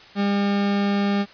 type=tone; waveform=40% pulse; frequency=201.1 Hz; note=G3; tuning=44 cents sharp; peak=-18 dBFS; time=0.15-1.26 s; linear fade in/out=50 ms; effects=white hiss -46 dBFS RMS until 1.33 s + resampled to 11025 Hz